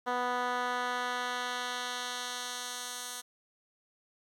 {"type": "tone with band-pass filter sweep", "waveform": "10% pulse", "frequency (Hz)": 246.9, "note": "B3", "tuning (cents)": 0, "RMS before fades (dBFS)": -35, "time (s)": [0.06, 3.22], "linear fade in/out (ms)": 20, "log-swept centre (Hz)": [920, 8600], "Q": 0.74, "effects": ["10-bit"]}